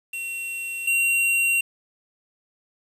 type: tone pair in turn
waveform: square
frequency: 2730 / 2749 Hz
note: F7 / F7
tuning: -40 / -28 cents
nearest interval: unison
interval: 12 cents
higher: second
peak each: -29 / -19 dBFS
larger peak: second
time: 0.13-0.87 / 0.87-1.61 s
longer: neither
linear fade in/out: 5 ms
effects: resampled to 32000 Hz + 8-bit